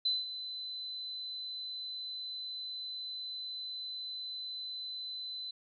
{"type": "tone with ADSR envelope", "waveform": "sine", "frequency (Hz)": 4026, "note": "B7", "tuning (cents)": 33, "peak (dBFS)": -26, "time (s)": [0.05, 5.51], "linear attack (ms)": 8, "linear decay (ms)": 190, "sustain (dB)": -12, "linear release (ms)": 5, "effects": ["MP3 48 kbps"]}